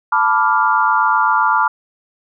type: chord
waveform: sine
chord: B half-diminished seventh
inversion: third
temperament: equal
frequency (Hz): 880 / 987.8 / 1174.7 / 1396.9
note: A5 / B5 / D6 / F6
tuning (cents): 0 / 0 / 0 / 0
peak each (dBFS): -17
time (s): 0.12-1.68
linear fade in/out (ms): 5
effects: none